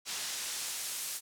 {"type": "noise with band-pass filter sweep", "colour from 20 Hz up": "pink", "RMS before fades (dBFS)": -38, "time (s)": [0.05, 1.21], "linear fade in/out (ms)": 50, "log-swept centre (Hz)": [5300, 9800], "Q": 0.77, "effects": []}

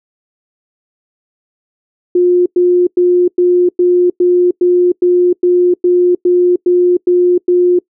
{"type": "tone bursts", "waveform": "sine", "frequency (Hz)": 356.3, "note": "F4", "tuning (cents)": 35, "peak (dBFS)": -6, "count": 14, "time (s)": [2.15, 7.79], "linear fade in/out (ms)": 5, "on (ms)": 310, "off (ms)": 100, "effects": ["noise-tail reverb RT60 0.1 s tail -24 dB re dry"]}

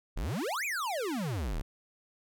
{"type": "exponential two-way sweep", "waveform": "square", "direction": "up then down", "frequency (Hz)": [30.79, 2552, 30.79], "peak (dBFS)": -32, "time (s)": [0.16, 1.62], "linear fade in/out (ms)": 10, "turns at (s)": 0.65, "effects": []}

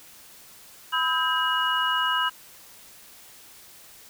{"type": "tone cluster", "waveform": "sine", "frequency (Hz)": [1000, 1286, 1594, 2901], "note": ["B5", "E6", "G6", "F#7"], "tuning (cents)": [21, -43, 28, -35], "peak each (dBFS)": -27, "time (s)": [0.92, 2.3], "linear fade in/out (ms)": 20, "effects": ["white hiss -49 dBFS RMS until 4.09 s"]}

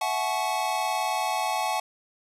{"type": "chord", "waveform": "square", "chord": "F# minor seventh", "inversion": "third", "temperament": "equal with one note detuned", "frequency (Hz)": [659.3, 740, 858.9, 1108.7], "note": ["E5", "F#5", "A5", "C#6"], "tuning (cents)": [0, 0, -42, 0], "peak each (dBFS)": [-35, -30, -29, -34], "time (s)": [0.01, 1.8], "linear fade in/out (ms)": 5, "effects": ["resampled to 32000 Hz", "10-bit"]}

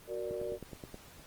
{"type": "chord", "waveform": "sine", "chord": "Gb augmented", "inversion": "none", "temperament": "equal", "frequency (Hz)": [370, 466.2, 587.3], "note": ["Gb4", "Bb4", "D5"], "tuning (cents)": [0, 0, 0], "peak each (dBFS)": [-39, -39, -39], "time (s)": [0.07, 0.59], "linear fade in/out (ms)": 50}
{"type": "click train", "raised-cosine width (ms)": 2, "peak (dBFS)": -30, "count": 7, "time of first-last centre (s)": [0.31, 0.944], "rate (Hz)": 9.47}
{"effects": ["pink hiss -55 dBFS RMS until 1.26 s", "Opus 24 kbps"]}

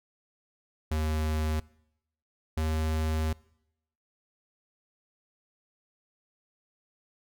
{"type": "tone pair in turn", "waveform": "square", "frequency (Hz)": [77.7, 78.69], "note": ["D#2", "D#2"], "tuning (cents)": [-2, 20], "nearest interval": "unison", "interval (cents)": 22, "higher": "second", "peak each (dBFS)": -27, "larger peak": "neither", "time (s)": [[0.91, 1.6], [2.57, 3.33]], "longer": "second", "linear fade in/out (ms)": 5, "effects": ["noise-tail reverb RT60 0.8 s tail -23 dB re dry"]}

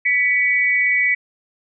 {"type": "tone pair together", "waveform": "sine", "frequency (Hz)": [1975.5, 2259], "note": ["B6", "C#7"], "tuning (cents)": [0, 32], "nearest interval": "major second", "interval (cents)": 232, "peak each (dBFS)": -17, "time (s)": [0.05, 1.15], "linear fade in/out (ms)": 10, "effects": []}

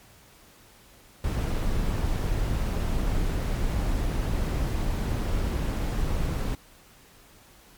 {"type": "noise", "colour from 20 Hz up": "brown", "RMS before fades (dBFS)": -26, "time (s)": [1.24, 6.55], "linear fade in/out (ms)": 2, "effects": ["pink hiss -54 dBFS RMS until 7.77 s", "MP3 96 kbps"]}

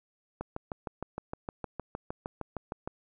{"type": "click train", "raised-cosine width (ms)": 1, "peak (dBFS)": -21, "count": 17, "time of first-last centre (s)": [0.41, 2.875], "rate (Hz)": 6.49, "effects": []}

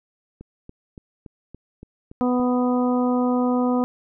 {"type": "click train", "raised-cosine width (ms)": 3, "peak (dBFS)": -26, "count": 8, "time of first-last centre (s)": [0.41, 2.399], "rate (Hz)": 3.52}
{"type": "harmonic tone", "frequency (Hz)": 248.5, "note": "B3", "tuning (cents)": 11, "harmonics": [1, 2, 3, 4, 5], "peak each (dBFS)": [-19, -25, -29, -31, -33], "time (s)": [2.21, 3.84], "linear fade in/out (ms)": 0}
{"effects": []}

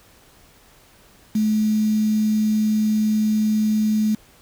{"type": "tone with quantisation", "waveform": "sine", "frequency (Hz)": 215, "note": "A3", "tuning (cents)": -40, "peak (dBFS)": -16, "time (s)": [1.35, 4.15], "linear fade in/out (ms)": 5, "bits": 6, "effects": ["pink hiss -52 dBFS RMS until 4.41 s"]}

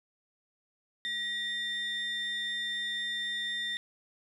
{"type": "tone pair together", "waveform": "sine", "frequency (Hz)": [1908, 3602], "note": ["A#6", "A7"], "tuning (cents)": [40, 40], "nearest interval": "major seventh", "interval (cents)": 1100, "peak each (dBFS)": [-33, -32], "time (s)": [1.05, 3.77], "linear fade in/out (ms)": 0, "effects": ["tanh soft clip ceiling -28 dBFS", "11-bit"]}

